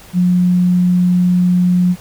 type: tone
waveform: sine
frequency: 179.2 Hz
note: F3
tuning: 45 cents sharp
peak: -9 dBFS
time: 0.13-1.96 s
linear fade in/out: 50 ms
effects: pink hiss -40 dBFS RMS until 2 s